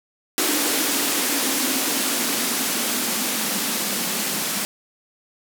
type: noise with band-pass filter sweep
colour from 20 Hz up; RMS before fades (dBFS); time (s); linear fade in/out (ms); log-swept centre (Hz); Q
violet; -23; 0.38-4.65; 0; 300 to 200; 5.4
effects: none